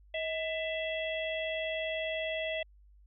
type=harmonic tone with a mistuned harmonic; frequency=665 Hz; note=E5; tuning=15 cents sharp; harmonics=1 / 3 / 4 / 5; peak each=-34 / -39 / -40 / -41 dBFS; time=0.14-2.63 s; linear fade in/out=5 ms; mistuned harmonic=1; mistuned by=-74 cents; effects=added 50 Hz sine -56 dBFS peak until 3.06 s